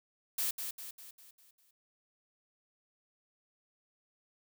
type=noise with echo; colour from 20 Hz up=blue; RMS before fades=-33 dBFS; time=0.38-0.51 s; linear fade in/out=5 ms; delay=200 ms; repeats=6; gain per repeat=-6 dB; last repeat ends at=1.71 s; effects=none